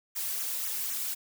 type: noise with flanger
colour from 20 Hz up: blue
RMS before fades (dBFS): -33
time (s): 0.15-1.15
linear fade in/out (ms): 20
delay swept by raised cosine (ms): 0.21 to 2.61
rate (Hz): 3.9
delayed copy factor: -0.9
effects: none